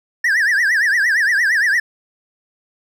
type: tone with vibrato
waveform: triangle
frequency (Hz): 1760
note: A6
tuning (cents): 0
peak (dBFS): -11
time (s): 0.24-1.8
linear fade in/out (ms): 5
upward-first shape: triangle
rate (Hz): 8.7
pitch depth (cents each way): 230
effects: none